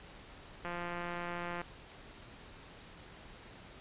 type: click train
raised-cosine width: 0.5 ms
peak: -25 dBFS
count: 169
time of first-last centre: 0.65-1.616 s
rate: 174 Hz
effects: pink hiss -53 dBFS RMS until 3.8 s + resampled to 8000 Hz